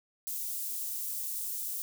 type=high-pass noise; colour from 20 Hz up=white; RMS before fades=-36 dBFS; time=0.27-1.82 s; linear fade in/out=0 ms; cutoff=9000 Hz; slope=12 dB/octave; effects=none